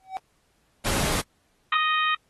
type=tone with exponential growth; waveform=triangle; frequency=760 Hz; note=F#5; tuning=46 cents sharp; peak=-23 dBFS; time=0-0.17 s; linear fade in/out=0 ms; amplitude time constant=35 ms
type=noise; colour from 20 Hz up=pink; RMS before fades=-26 dBFS; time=0.84-1.22 s; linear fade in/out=20 ms
type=harmonic tone; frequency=622.3 Hz; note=D#5; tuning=in tune; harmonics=2 / 3 / 4 / 5 / 6; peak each=-23 / -27 / -29 / -31 / -33 dBFS; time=1.72-2.15 s; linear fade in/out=5 ms
effects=pink hiss -68 dBFS RMS until 2.29 s + AAC 32 kbps